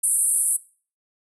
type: band-pass noise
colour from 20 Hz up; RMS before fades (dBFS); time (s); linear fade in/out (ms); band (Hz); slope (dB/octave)
white; -21; 0.03-0.57; 10; 8500 to 11000; 96
effects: noise-tail reverb RT60 0.4 s tail -19 dB re dry